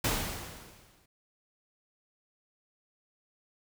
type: noise with exponential decay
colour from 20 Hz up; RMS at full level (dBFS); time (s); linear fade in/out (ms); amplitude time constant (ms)
pink; -27; 0.04-1.06; 5; 220
effects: none